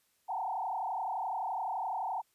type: tone with frequency modulation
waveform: sine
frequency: 830.6 Hz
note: G#5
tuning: in tune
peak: -32 dBFS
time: 0.28-2.22 s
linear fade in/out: 20 ms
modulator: 31.7 Hz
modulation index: 3.4
effects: white hiss -73 dBFS RMS until 2.34 s + resampled to 32000 Hz